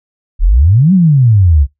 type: exponential two-way sweep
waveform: sine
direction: up then down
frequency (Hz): 34.65 to 196 to 65.8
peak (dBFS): -4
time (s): 0.39-1.67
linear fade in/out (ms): 50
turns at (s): 0.93
effects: noise-tail reverb RT60 0.2 s tail -25 dB re dry